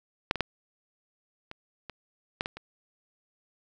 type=clicks; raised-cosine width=0.3 ms; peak=-7 / -17 / -9 / -24 / -23 / -12 / -17 / -25 dBFS; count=8; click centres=0.311 / 0.357 / 0.407 / 1.514 / 1.897 / 2.409 / 2.459 / 2.57 s; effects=none